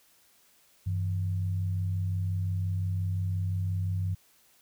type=tone pair together; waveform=sine; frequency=95.75 / 161.5 Hz; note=G2 / E3; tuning=-40 / -35 cents; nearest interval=major sixth; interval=905 cents; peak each=-27 / -38 dBFS; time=0.86-4.15 s; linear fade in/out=10 ms; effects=white hiss -63 dBFS RMS until 4.61 s